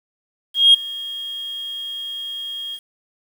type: tone with ADSR envelope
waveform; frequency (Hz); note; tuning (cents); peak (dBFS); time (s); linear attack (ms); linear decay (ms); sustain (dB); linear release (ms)
sine; 3255; G#7; -36; -4; 0.54-2.8; 200; 9; -22; 65
effects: tanh soft clip ceiling -4 dBFS + 7-bit